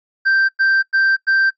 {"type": "tone bursts", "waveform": "triangle", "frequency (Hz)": 1568, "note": "G6", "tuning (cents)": 0, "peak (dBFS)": -10, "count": 4, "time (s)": [0.25, 1.507], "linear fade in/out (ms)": 20, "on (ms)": 240, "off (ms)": 99, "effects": ["noise-tail reverb RT60 0.1 s tail -19 dB re dry", "resampled to 16000 Hz"]}